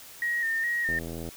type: tone with vibrato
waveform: sine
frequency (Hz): 1855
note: A#6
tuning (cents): -9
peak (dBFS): -25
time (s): 0.22-0.99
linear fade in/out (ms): 2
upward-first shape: square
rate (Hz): 2.4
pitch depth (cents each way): 35
type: click train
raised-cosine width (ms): 2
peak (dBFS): -24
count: 34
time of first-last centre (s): 0.89-1.289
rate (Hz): 82.7
effects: white hiss -47 dBFS RMS until 1.36 s